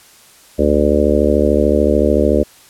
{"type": "harmonic tone with a mistuned harmonic", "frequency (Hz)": 73.6, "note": "D2", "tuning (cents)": 4, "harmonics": [1, 3, 4, 5, 6, 7, 8], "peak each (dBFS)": [-18, -18, -18, -18, -18, -18, -18], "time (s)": [0.58, 2.44], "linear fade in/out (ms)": 20, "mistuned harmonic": 1, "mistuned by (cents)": -29, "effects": ["white hiss -45 dBFS RMS until 2.69 s", "low-pass 12000 Hz 12 dB/octave"]}